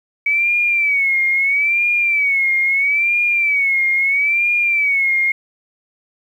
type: tone with vibrato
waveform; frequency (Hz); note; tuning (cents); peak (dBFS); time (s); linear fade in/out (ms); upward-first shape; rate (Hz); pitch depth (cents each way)
sine; 2269; C#7; +40; -13; 0.26-5.32; 5; sine; 0.76; 110
effects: 8-bit